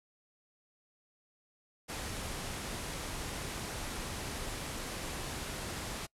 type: low-pass noise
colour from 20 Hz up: pink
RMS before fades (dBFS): -40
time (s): 1.88-6.07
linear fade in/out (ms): 20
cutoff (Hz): 12000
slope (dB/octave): 48
effects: noise-tail reverb RT60 0.1 s tail -24 dB re dry